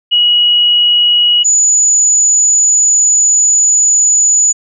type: tone pair in turn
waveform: sine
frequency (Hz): 2910 / 6921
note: F#7 / A8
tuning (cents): -29 / -30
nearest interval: octave + minor third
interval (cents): 1499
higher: second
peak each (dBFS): -6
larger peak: neither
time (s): 0.11-1.44 / 1.44-4.53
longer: second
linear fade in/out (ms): 20
effects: none